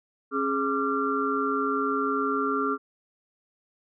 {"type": "tone cluster", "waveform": "sine", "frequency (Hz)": [271.9, 418, 1179, 1373], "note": ["C#4", "G#4", "D6", "F6"], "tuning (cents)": [-33, 11, 6, -30], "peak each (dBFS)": -29, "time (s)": [0.31, 2.78], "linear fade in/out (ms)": 50, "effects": []}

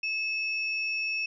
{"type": "tone pair together", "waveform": "sine", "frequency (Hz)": [2597, 5503], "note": ["E7", "F8"], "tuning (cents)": [-26, -26], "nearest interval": "octave + minor second", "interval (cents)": 1300, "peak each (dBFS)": [-28, -38], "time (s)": [0.03, 1.26], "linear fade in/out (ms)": 5, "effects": []}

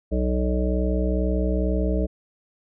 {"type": "harmonic tone", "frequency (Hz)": 62.2, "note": "B1", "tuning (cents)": 13, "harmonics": [1, 3, 5, 7, 9, 10], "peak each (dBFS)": [-22, -27, -29, -30, -32, -32], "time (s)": [0.11, 2.07], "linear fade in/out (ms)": 20, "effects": []}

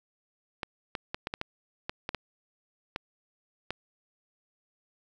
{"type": "clicks", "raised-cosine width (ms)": 0.3, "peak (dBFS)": -16, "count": 11, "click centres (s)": [0.632, 0.952, 1.145, 1.271, 1.339, 1.414, 1.895, 2.091, 2.147, 2.961, 3.706], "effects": ["9-bit"]}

